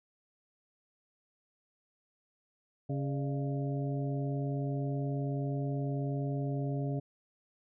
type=harmonic tone with a mistuned harmonic; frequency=138.59 Hz; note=C#3; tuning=in tune; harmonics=1 / 2 / 3 / 4 / 5; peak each=-32 / -38 / -42 / -44 / -46 dBFS; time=2.89-7 s; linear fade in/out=10 ms; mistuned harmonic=4; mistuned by=+120 cents; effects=none